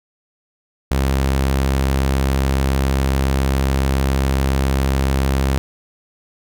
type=tone; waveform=sawtooth; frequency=67.2 Hz; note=C2; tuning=47 cents sharp; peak=-11 dBFS; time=0.91-5.58 s; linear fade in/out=0 ms; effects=none